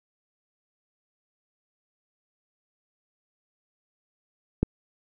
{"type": "click", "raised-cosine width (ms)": 3, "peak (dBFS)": -8, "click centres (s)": 4.63, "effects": []}